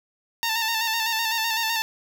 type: tone with vibrato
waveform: 10% pulse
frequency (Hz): 902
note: A5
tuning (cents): +43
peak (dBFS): -14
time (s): 0.43-1.82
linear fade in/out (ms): 0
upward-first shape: square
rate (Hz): 7.9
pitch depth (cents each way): 37
effects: none